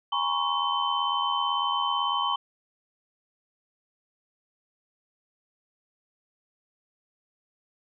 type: tone cluster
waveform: sine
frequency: 822 / 944 / 1032 / 1110 / 3072 Hz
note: G#5 / A#5 / C6 / C#6 / G7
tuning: -18 / +22 / -24 / +2 / -36 cents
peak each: -33 / -31 / -32 / -28 / -30 dBFS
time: 0.12-2.36 s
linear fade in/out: 5 ms
effects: none